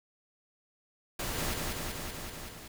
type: noise with echo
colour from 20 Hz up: pink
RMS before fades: -35 dBFS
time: 1.19-1.54 s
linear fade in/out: 5 ms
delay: 190 ms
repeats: 6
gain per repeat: -2 dB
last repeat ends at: 2.68 s
effects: none